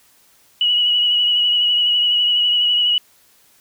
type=tone with vibrato; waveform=sine; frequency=2925 Hz; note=F#7; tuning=21 cents flat; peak=-13 dBFS; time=0.61-2.98 s; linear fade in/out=2 ms; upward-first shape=sine; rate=12 Hz; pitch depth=25 cents each way; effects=white hiss -54 dBFS RMS until 3.6 s